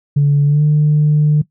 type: tone with pitch glide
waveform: sine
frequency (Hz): 143.7 to 149.98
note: D3 to D3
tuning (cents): -37 to +37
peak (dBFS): -7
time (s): 0.16-1.42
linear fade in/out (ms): 10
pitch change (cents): +74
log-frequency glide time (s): 0.45-0.62
effects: noise-tail reverb RT60 0.1 s tail -17 dB re dry + tanh soft clip ceiling -5 dBFS